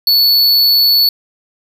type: tone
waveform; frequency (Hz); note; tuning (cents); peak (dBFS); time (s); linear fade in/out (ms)
square; 4435; C#8; 0; -8; 0.07-1.09; 2
effects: none